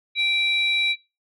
sine tone pair together, 2349 / 3895 Hz, D7 / B7, 0 / -25 cents, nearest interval major sixth, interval 875 cents, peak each -21 dBFS, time 0.15-0.96 s, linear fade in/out 50 ms, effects noise-tail reverb RT60 0.3 s tail -24 dB re dry + tanh soft clip ceiling -12 dBFS

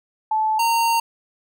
sine / square tone pair in turn, 870 / 921.7 Hz, A5 / A#5, -20 / -20 cents, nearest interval minor second, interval 100 cents, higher second, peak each -17 dBFS, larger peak neither, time 0.31-0.59 / 0.59-1 s, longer second, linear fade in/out 5 ms, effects none

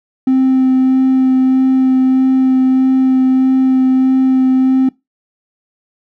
triangle tone with vibrato, 260.9 Hz, C4, 5 cents flat, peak -5 dBFS, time 0.27-4.89 s, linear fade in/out 5 ms, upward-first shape sine, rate 1.6 Hz, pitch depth 9 cents each way, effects noise-tail reverb RT60 0.2 s tail -24 dB re dry + tanh soft clip ceiling -3 dBFS

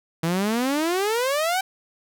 sawtooth exponential sweep, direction up, 160 to 780 Hz, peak -17 dBFS, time 0.23-1.61 s, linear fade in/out 5 ms, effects none

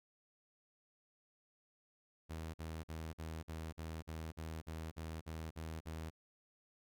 sawtooth tone bursts, 80.2 Hz, E2, 47 cents flat, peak -39 dBFS, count 13, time 2.29-6.104 s, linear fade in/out 20 ms, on 250 ms, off 47 ms, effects none

